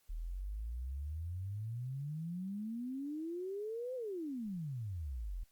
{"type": "exponential two-way sweep", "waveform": "sine", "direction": "up then down", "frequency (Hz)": [38.23, 522, 38.23], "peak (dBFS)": -38, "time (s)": [0.09, 5.44], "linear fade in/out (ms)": 10, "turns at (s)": 3.95, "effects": ["white hiss -73 dBFS RMS until 5.51 s", "Opus 48 kbps"]}